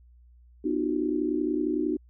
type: tone cluster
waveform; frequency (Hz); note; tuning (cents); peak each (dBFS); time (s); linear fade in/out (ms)
sine; 249.5 / 304.9 / 344.8 / 375.8; B3 / D#4 / F4 / F#4; +18 / -35 / -22 / +27; -32 / -27 / -32 / -31; 0.64-1.97; 10
effects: added 60 Hz sine -52 dBFS peak until 2.09 s